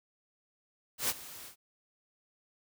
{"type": "noise with ADSR envelope", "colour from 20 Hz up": "white", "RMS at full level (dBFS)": -29, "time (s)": [0.98, 1.56], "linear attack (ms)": 110, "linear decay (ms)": 39, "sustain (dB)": -18, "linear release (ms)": 100, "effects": []}